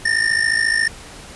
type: ring-modulated tone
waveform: square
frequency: 1810 Hz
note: A6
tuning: 48 cents sharp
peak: -13 dBFS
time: 0.05-0.88 s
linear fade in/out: 5 ms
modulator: 27.1 Hz
effects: pink hiss -38 dBFS RMS until 1.35 s + resampled to 24000 Hz